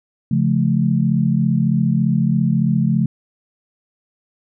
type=chord; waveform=sine; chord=Db augmented; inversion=none; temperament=just; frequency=138.59 / 173.24 / 216.5 Hz; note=Db3 / F3 / A3; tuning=0 / -14 / -28 cents; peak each=-18 dBFS; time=0.31-3.06 s; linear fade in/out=5 ms; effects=none